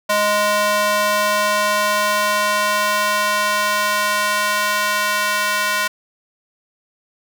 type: tone with high-pass filter sweep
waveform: square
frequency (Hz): 207.7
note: G#3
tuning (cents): 0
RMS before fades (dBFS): -18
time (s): 0.09-5.88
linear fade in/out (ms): 10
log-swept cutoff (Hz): 750 to 1300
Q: 1.4
effects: none